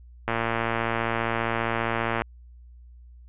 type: click train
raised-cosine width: 0.5 ms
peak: -10 dBFS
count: 224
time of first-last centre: 0.28-2.219 s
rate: 115 Hz
effects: added 60 Hz sine -45 dBFS peak until 3.28 s + resampled to 8000 Hz